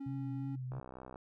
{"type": "tone", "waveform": "triangle", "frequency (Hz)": 274.8, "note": "C#4", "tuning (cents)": -15, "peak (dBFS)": -38, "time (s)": [0, 0.56], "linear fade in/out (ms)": 10}
{"type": "tone with vibrato", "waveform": "sine", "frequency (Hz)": 130, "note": "C3", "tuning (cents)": -11, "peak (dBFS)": -38, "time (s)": [0.06, 0.8], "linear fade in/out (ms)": 5, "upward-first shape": "triangle", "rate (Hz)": 2.9, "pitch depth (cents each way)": 48}
{"type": "click train", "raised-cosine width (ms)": 1, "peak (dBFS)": -34, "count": 29, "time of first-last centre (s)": [0.72, 1.158], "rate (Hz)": 63.9}
{"effects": []}